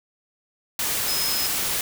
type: tone in noise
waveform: sine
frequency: 5120 Hz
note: D#8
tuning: 49 cents sharp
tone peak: -26 dBFS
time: 1.08-1.47 s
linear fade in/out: 2 ms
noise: white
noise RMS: -25 dBFS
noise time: 0.79-1.81 s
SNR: -4 dB
effects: none